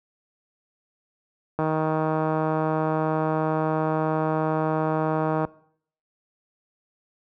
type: click train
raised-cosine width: 1 ms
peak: -11 dBFS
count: 607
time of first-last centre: 1.59-5.45 s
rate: 157 Hz
effects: noise-tail reverb RT60 0.6 s tail -21 dB re dry + high-pass 60 Hz 12 dB/octave